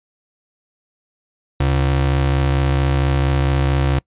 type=ring-modulated tone; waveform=square; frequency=103.83 Hz; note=G#2; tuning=in tune; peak=-12 dBFS; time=1.6-3.99 s; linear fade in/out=5 ms; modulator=32.2 Hz; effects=noise-tail reverb RT60 0.1 s tail -25 dB re dry + resampled to 8000 Hz